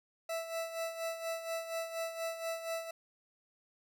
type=tone with tremolo; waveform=40% pulse; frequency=659.3 Hz; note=E5; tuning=in tune; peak=-33 dBFS; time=0.29-2.91 s; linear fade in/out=5 ms; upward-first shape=sine; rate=4.2 Hz; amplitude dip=65%; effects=none